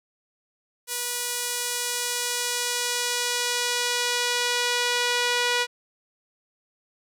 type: tone with band-pass filter sweep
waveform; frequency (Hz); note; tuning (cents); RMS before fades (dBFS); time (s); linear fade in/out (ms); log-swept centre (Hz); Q
sawtooth; 486.3; B4; -27; -26; 0.87-5.67; 50; 11000 to 3200; 0.71
effects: none